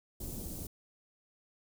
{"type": "band-stop noise", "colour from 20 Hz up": "pink", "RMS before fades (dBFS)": -41, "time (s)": [0.2, 0.67], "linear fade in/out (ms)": 5, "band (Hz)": [360, 8700], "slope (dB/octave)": 12, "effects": []}